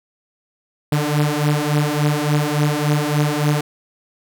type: beating tone pair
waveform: sawtooth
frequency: 146.83 / 150.33 Hz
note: D3 / D3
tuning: 0 / +41 cents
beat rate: 3.5 Hz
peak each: -15 dBFS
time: 0.92-3.61 s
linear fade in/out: 5 ms
effects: none